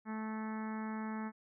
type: harmonic tone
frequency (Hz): 218.3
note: A3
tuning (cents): -13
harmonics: 1 / 2 / 3 / 4 / 5 / 6 / 7 / 8 / 9 / 10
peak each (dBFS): -38 / -51 / -55 / -47 / -52 / -51 / -56 / -53 / -59 / -57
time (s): 0.05-1.32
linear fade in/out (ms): 50
effects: none